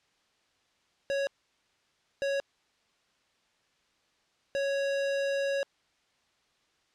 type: tone bursts at uneven times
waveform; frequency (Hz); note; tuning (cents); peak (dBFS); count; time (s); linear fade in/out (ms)
square; 554.4; C#5; 0; -28; 3; 1.1-1.27 / 2.22-2.4 / 4.55-5.63; 0
effects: white hiss -70 dBFS RMS until 6.94 s + low-pass 5000 Hz 12 dB/octave